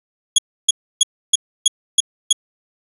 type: tone bursts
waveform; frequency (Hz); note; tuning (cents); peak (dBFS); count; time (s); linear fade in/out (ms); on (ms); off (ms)
20% pulse; 3333; G#7; +5; -3; 7; 0.36-2.328; 5; 24; 300
effects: resampled to 24000 Hz